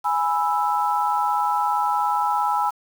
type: chord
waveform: sine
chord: E major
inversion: first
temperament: equal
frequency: 830.6 / 987.8 / 1318.5 Hz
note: G#5 / B5 / E6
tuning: 0 / 0 / 0 cents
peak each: -22 / -23 / -25 dBFS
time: 0.04-2.71 s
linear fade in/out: 20 ms
effects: 7-bit

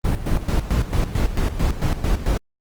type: noise with tremolo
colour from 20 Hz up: brown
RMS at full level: -18 dBFS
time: 0.04-2.38 s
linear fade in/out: 10 ms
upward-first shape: square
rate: 4.5 Hz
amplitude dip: 70%
effects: Opus 24 kbps

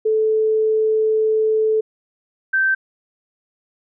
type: tone pair in turn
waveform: sine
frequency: 436.4 / 1555.2 Hz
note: A4 / G6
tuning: -14 / -14 cents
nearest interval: octave + minor seventh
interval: 2200 cents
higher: second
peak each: -14 dBFS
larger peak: neither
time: 0.05-1.81 / 2.53-2.75 s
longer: first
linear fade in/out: 10 ms
effects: none

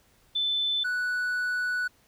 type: tone pair in turn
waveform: sine / triangle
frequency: 3520 / 1480 Hz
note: A7 / F#6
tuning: 0 / 0 cents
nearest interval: octave + minor third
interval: 1500 cents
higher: first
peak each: -24 dBFS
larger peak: neither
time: 0.35-0.84 / 0.84-1.88 s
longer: second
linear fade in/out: 10 ms
effects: pink hiss -63 dBFS RMS until 2.07 s

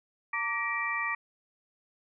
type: tone cluster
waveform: sine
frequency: 912 / 1165 / 1901 / 2340 Hz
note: A#5 / D6 / A#6 / D7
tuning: -38 / -14 / +33 / -7 cents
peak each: -39 / -34 / -32 / -34 dBFS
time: 0.33-1.15 s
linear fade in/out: 5 ms
effects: none

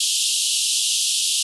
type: band-pass noise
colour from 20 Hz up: pink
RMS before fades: -21 dBFS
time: 0-1.43 s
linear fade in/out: 5 ms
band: 2800 to 11000 Hz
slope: 96 dB/octave
effects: none

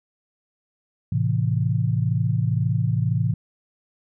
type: chord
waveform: sine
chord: A minor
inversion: none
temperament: just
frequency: 110 / 132 / 165 Hz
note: A2 / C3 / E3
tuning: 0 / +16 / +2 cents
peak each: -22 / -23 / -25 dBFS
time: 1.12-3.34 s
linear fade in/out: 5 ms
effects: none

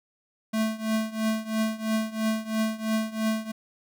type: tone with tremolo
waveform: square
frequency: 219.8 Hz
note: A3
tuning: 2 cents flat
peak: -22 dBFS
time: 0.53-3.52 s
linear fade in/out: 10 ms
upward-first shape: triangle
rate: 3 Hz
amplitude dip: 90%
effects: none

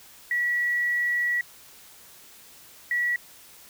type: tone bursts at uneven times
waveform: sine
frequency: 1935 Hz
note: B6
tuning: 36 cents flat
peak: -22 dBFS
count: 2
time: 0.31-1.41 / 2.91-3.16 s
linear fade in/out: 2 ms
effects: white hiss -50 dBFS RMS until 3.69 s

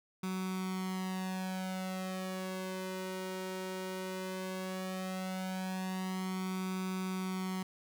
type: tone with flanger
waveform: sawtooth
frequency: 187 Hz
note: F#3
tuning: 19 cents sharp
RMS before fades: -38 dBFS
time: 0.23-7.63 s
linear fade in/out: 5 ms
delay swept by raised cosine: 0.83 to 2.13 ms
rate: 0.15 Hz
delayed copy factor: +0.8
effects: none

